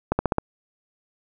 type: accelerating click train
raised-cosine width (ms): 1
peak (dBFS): -6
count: 5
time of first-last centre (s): 0.12-0.384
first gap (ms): 70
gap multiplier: 0.96
effects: none